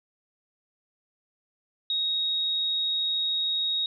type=tone; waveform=sine; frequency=3767 Hz; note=A#7; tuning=17 cents sharp; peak=-24 dBFS; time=1.9-3.86 s; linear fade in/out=2 ms; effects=none